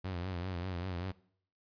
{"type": "tone with vibrato", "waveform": "sawtooth", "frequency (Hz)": 90.3, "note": "F#2", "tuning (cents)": -42, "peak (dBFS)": -32, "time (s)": [0.04, 1.12], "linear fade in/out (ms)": 10, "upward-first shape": "triangle", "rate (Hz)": 5.1, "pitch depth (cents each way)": 110, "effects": ["noise-tail reverb RT60 0.6 s tail -21 dB re dry", "resampled to 11025 Hz"]}